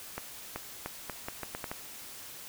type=accelerating click train; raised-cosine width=0.5 ms; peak=-20 dBFS; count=9; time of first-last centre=0.18-1.715 s; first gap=380 ms; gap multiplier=0.79; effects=white hiss -46 dBFS RMS until 2.48 s